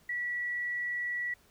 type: tone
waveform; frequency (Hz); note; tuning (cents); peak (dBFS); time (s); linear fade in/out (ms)
sine; 1943; B6; -29; -31; 0.09-1.34; 5
effects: pink hiss -64 dBFS RMS until 1.5 s